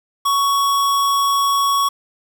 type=tone; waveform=square; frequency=1116 Hz; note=C#6; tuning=11 cents sharp; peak=-15 dBFS; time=0.25-1.89 s; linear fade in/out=10 ms; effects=7-bit